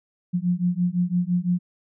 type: beating tone pair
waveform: sine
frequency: 174.61 / 180.51 Hz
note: F3 / F#3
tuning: 0 / -43 cents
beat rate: 5.9 Hz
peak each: -23 dBFS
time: 0.33-1.59 s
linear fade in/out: 20 ms
effects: none